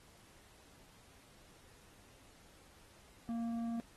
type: tone with tanh clipping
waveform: triangle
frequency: 231.8 Hz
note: A#3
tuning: 10 cents flat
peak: -37 dBFS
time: 3.29-3.8 s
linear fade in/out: 0 ms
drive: 12 dB
effects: pink hiss -63 dBFS RMS until 3.96 s + AAC 32 kbps